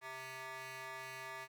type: ring-modulated tone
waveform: 15% pulse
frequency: 261.6 Hz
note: C4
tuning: in tune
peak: -36 dBFS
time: 0.01-1.48 s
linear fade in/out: 50 ms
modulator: 1440 Hz
effects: none